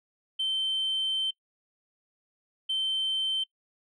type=tone bursts at uneven times; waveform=sine; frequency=3100 Hz; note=G7; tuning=20 cents flat; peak=-24 dBFS; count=2; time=0.39-1.31 / 2.69-3.44 s; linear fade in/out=10 ms; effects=noise-tail reverb RT60 0.1 s tail -24 dB re dry + tanh soft clip ceiling -23 dBFS